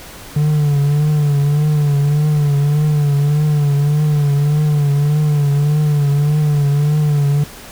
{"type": "tone with vibrato", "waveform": "triangle", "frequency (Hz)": 146.7, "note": "D3", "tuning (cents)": -2, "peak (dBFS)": -9, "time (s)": [0.36, 7.44], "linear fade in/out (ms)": 5, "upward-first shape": "triangle", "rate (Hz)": 1.7, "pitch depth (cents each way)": 68, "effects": ["pink hiss -35 dBFS RMS until 7.71 s"]}